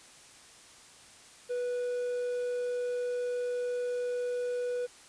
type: tone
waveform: triangle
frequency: 490.8 Hz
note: B4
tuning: 11 cents flat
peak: -28 dBFS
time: 1.49-4.87 s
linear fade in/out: 20 ms
effects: white hiss -54 dBFS RMS until 5.08 s + resampled to 22050 Hz